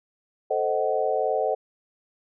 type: chord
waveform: sine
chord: A diminished seventh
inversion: none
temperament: equal with one note detuned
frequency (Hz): 440 / 523.3 / 622.3 / 750.3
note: A4 / C5 / Eb5 / Gb5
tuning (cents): 0 / 0 / 0 / +24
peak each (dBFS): -27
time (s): 0.5-1.55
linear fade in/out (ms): 10
effects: none